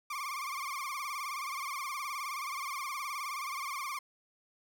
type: tone with vibrato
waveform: 30% pulse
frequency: 1124 Hz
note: C#6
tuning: 24 cents sharp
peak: -33 dBFS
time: 0.1-3.99 s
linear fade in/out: 5 ms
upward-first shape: sine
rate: 19 Hz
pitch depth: 120 cents each way
effects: none